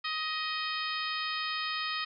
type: harmonic tone with a mistuned harmonic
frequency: 627 Hz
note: D#5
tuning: 13 cents sharp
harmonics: 2 / 3 / 4 / 5 / 6 / 7 / 8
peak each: -36 / -38 / -39 / -40 / -41 / -41 / -42 dBFS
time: 0.04-2.05 s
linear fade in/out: 10 ms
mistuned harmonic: 7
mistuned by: -23 cents
effects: none